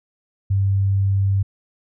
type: tone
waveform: sine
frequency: 98 Hz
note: G2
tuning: in tune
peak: -15 dBFS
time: 0.5-1.43 s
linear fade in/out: 10 ms
effects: none